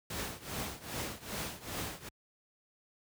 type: noise with tremolo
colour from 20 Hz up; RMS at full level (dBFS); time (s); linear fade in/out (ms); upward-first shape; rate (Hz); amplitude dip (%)
pink; -36; 0.1-2.09; 5; triangle; 2.5; 90
effects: high-pass 60 Hz 12 dB/octave

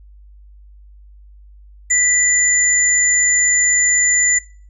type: tone pair together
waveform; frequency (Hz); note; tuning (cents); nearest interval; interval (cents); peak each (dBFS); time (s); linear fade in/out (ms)
sine; 1976 / 7056; B6 / A8; 0 / +4; octave + minor seventh; 2204; -17 / -13; 1.9-4.39; 10
effects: noise-tail reverb RT60 0.5 s tail -22 dB re dry + added 50 Hz sine -40 dBFS peak until 4.69 s

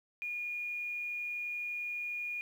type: tone with quantisation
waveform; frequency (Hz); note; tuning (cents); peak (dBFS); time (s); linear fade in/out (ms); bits
sine; 2437; D#7; -37; -35; 0.22-2.41; 0; 10
effects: none

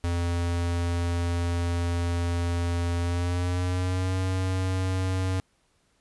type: tone with pitch glide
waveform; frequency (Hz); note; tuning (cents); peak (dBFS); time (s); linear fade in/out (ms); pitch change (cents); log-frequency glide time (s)
square; 86.2 to 93.46; F2 to F#2; -22 to +18; -25; 0.04-5.4; 0; +140; 3-4.16
effects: pink hiss -68 dBFS RMS until 6 s + resampled to 24000 Hz

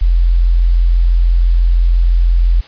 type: tone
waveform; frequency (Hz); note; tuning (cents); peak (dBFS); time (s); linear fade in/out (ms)
sine; 43; F1; -26; -7; 0.01-2.61; 10
effects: white hiss -39 dBFS RMS until 2.67 s + resampled to 11025 Hz

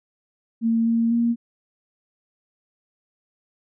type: tone with pitch steps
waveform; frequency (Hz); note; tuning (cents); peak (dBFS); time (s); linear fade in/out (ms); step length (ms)
sine; 228.1 / 230 / 234.4; A#3 / A#3 / A#3; -37 / -23 / +10; -17; 0.61-1.36; 50; 250
effects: none

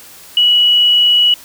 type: tone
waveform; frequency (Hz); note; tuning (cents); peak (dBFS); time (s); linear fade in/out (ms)
sine; 2931; F#7; -17; -7; 0.37-1.34; 2
effects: white hiss -38 dBFS RMS until 1.44 s

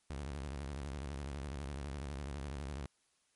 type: tone with vibrato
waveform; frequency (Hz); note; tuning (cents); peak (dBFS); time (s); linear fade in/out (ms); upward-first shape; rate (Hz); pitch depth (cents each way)
sawtooth; 70; C#2; +18; -36; 0.1-2.86; 0; square; 12; 130
effects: white hiss -75 dBFS RMS until 3.35 s + MP3 48 kbps

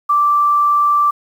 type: tone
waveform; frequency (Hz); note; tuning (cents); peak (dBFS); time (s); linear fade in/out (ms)
sine; 1171; D6; -5; -10; 0.09-1.11; 10
effects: 7-bit

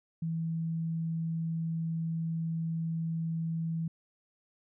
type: tone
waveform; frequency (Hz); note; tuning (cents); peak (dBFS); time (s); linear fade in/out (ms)
sine; 163.7; E3; -12; -30; 0.22-3.88; 5
effects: none

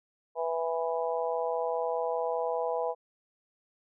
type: harmonic tone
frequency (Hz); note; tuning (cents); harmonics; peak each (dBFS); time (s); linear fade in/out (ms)
164.9; E3; +1; 3 / 4 / 5 / 6; -31 / -33 / -35 / -37; 0.35-2.95; 50
effects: none

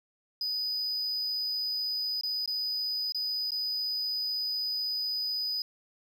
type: tone with dropouts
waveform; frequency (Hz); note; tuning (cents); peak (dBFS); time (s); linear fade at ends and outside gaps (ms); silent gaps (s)
triangle; 4978; D#8; 0; -28; 0.41-5.62; 2; 2.211-2.234 / 2.459-2.476 / 3.122-3.146 / 3.507-3.518
effects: none

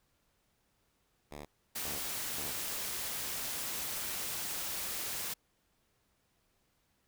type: tone bursts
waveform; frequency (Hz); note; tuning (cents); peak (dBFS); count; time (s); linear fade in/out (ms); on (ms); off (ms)
5% pulse; 73.42; D2; 0; -33; 3; 1.31-2.51; 5; 140; 390
type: noise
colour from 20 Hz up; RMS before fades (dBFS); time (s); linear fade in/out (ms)
white; -38; 1.75-5.34; 10
effects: pink hiss -75 dBFS RMS until 7.07 s

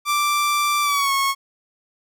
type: tone with pitch glide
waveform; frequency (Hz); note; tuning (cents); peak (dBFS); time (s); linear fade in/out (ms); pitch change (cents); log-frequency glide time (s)
sawtooth; 1174.7 to 1096; D6 to C#6; 0 to -20; -14; 0.05-1.35; 50; -120; 0.82-1.12
effects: none

